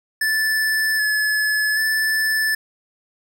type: tone with pitch steps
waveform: square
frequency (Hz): 1751 / 1716 / 1751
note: A6 / A6 / A6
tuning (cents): -9 / -44 / -9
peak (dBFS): -18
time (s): 0.21-2.55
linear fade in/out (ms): 5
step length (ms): 780
effects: none